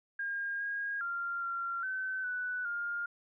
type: tone with pitch steps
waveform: sine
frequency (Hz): 1616 / 1632 / 1389 / 1377 / 1528 / 1488 / 1410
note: G#6 / G#6 / F6 / F6 / G6 / F#6 / F6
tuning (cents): -48 / -31 / -10 / -25 / -45 / +9 / +16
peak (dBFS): -33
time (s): 0.19-3.06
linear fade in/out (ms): 5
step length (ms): 410
effects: none